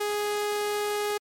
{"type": "tone", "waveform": "sawtooth", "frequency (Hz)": 415.3, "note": "G#4", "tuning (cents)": 0, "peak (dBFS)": -22, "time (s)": [0, 1.18], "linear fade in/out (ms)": 10, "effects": ["MP3 64 kbps"]}